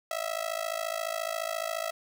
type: tone with amplitude modulation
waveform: sawtooth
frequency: 654 Hz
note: E5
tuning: 14 cents flat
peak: -23 dBFS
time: 0.11-1.91 s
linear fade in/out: 2 ms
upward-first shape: sine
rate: 54.4 Hz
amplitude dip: 95%
effects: none